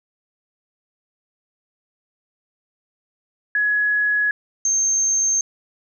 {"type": "tone pair in turn", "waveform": "sine", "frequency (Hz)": [1683, 6354], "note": ["G#6", "G8"], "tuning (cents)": [23, 23], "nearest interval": "octave + major seventh", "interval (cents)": 2300, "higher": "second", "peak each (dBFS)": -16, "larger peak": "neither", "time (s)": [[3.55, 4.31], [4.65, 5.41]], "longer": "neither", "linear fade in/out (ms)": 2, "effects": []}